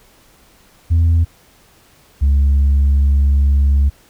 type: tone pair in turn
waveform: sine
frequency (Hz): 83 / 69.79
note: E2 / C#2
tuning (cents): +12 / +12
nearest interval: minor third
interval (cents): 300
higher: first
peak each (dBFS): -7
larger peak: neither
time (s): 0.9-1.25 / 2.21-3.9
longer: second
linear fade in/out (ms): 20
effects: tanh soft clip ceiling -8 dBFS + pink hiss -50 dBFS RMS until 4.09 s